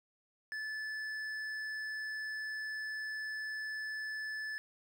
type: tone with hard clipping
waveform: triangle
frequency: 1738 Hz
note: A6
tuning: 22 cents flat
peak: -39 dBFS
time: 0.52-4.58 s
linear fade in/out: 0 ms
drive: 10 dB
effects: none